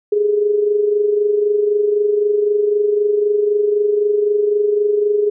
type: tone with amplitude modulation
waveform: sine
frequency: 415.3 Hz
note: G#4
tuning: in tune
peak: -10 dBFS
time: 0.12-5.3 s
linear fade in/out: 5 ms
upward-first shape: sine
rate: 23.9 Hz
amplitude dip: 55%
effects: none